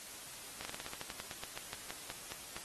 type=slowing click train; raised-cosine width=0.2 ms; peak=-23 dBFS; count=18; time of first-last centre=0.61-2.565 s; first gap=40 ms; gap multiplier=1.12; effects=white hiss -49 dBFS RMS until 2.64 s + AAC 32 kbps